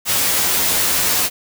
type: noise with comb filter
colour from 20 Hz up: white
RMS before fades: -17 dBFS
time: 0.05-1.3 s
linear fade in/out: 50 ms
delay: 11 ms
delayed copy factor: +0.65
effects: none